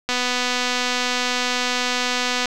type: click train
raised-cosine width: 0.2 ms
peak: -5 dBFS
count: 588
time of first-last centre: 0.09-2.457 s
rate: 248 Hz
effects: none